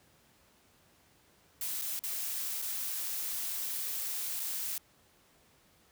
blue noise with dropouts, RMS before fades -36 dBFS, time 1.61-4.78 s, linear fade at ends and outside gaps 2 ms, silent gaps 1.815-1.819 / 1.992-2.037 / 2.618-2.622 / 4.397-4.4 s, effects pink hiss -65 dBFS RMS until 5.91 s + high-pass 60 Hz 12 dB/octave

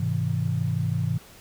sine chord, Ab augmented, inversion none, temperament just, 103.83 / 129.78 / 162.23 Hz, Ab2 / C3 / E3, 0 / -14 / -27 cents, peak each -27 dBFS, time 0-1.18 s, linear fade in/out 5 ms, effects pink hiss -49 dBFS RMS until 1.4 s

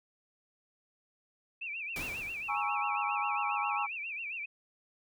sine tone with vibrato, 2520 Hz, D#7, 21 cents sharp, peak -36 dBFS, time 1.61-4.46 s, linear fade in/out 10 ms, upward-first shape sine, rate 7.4 Hz, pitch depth 160 cents each way
pink noise with exponential decay, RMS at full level -39 dBFS, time 1.96-2.93 s, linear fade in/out 1 ms, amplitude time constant 210 ms
sine chord, A# half-diminished seventh, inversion third, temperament equal, 830.6 / 932.3 / 1108.7 / 1318.5 Hz, G#5 / A#5 / C#6 / E6, 0 / 0 / 0 / 0 cents, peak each -34 / -39 / -35 / -37 dBFS, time 2.48-3.87 s, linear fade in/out 20 ms
effects none

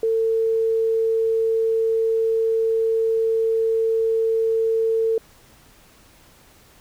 sine tone, 450 Hz, A4, 39 cents sharp, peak -17 dBFS, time 0.03-5.18 s, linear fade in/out 2 ms, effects pink hiss -52 dBFS RMS until 6.8 s

